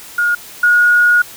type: tone pair in turn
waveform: sine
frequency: 1430 / 1444.1 Hz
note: F6 / F#6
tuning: +41 / -42 cents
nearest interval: unison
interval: 17 cents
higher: second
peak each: -11 / -7 dBFS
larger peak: second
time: 0.18-0.35 / 0.63-1.22 s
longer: second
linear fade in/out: 5 ms
effects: white hiss -35 dBFS RMS until 1.36 s